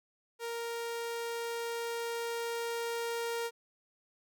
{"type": "tone with level ramp", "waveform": "sawtooth", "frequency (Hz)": 466.2, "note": "A#4", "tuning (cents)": 0, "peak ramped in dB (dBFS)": [-32, -29], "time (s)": [0.39, 3.51], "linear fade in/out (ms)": 50, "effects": []}